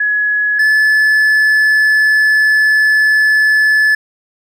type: tone pair in turn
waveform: sine / triangle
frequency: 1688 / 1728.5 Hz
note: G#6 / A6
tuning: +28 / -31 cents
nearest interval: unison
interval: 41 cents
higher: second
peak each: -11 / -6 dBFS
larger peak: second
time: 0-0.59 / 0.59-3.95 s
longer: second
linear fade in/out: 5 ms
effects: none

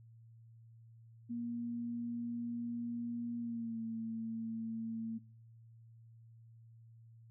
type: tone with pitch glide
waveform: sine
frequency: 236.6 to 225.5 Hz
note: A#3 to A3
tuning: +26 to +43 cents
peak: -37 dBFS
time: 1.29-5.19 s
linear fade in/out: 20 ms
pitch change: -83 cents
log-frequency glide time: 3.38-3.82 s
effects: noise-tail reverb RT60 0.7 s tail -24 dB re dry + added 114 Hz sine -56 dBFS peak until 7.3 s

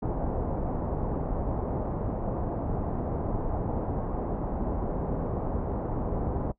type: low-pass noise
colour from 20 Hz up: pink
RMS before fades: -30 dBFS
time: 0.02-6.52 s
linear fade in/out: 10 ms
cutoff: 860 Hz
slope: 24 dB/octave
effects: noise-tail reverb RT60 0.1 s tail -19 dB re dry

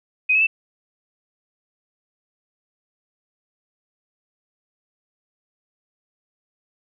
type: tone with pitch steps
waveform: sine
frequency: 2509 / 2580 / 2652 Hz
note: D#7 / E7 / E7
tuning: +14 / -38 / +10 cents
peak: -14 dBFS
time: 0.29-0.47 s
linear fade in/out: 10 ms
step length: 60 ms
effects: none

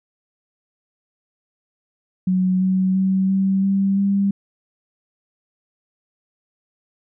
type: tone with pitch steps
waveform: sine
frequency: 185 / 187.58 / 190.2 / 192.86 / 195.55 / 198.28 Hz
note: F#3 / F#3 / F#3 / G3 / G3 / G3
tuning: 0 / +24 / +48 / -28 / -4 / +20 cents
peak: -15 dBFS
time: 2.27-4.31 s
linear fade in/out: 5 ms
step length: 340 ms
effects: none

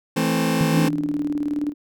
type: chord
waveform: sawtooth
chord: A minor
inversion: second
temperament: just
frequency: 165 / 220 / 264 Hz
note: E3 / A3 / C4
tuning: +2 / 0 / +16 cents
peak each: -19 dBFS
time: 0.16-0.89 s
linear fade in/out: 10 ms
type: tone with exponential decay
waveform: sine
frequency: 161.1 Hz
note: E3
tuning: 39 cents flat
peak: -15 dBFS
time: 0.61-1.67 s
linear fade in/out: 0 ms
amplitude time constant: 230 ms
type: tone with tremolo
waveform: sine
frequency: 293.7 Hz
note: D4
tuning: in tune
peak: -19 dBFS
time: 0.72-1.74 s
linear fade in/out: 50 ms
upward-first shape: square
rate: 19 Hz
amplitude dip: 55%
effects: none

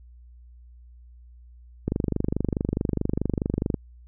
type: click train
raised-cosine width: 3 ms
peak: -11 dBFS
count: 47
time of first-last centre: 1.88-3.742 s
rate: 24.7 Hz
effects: added 60 Hz sine -46 dBFS peak until 4.07 s

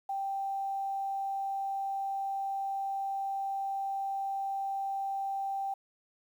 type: tone with quantisation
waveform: sine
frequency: 784 Hz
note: G5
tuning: in tune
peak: -31 dBFS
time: 0.09-5.74 s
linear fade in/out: 5 ms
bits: 10
effects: none

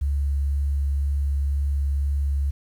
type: tone with vibrato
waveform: sine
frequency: 70.3 Hz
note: C#2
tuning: 25 cents sharp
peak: -20 dBFS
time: 0.01-2.51 s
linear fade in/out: 10 ms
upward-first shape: sine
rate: 2 Hz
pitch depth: 9 cents each way
effects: 9-bit

